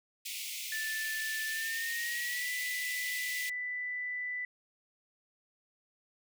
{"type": "high-pass noise", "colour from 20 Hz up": "pink", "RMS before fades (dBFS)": -40, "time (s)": [0.25, 3.5], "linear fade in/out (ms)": 10, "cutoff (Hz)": 2100, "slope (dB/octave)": 96}
{"type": "tone with pitch glide", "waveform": "sine", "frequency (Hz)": [1760, 1987], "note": ["A6", "B6"], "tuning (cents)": [0, 10], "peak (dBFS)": -34, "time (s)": [0.72, 4.45], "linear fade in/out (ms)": 2, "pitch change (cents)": 210, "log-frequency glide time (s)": [1.48, 2.52]}
{"effects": []}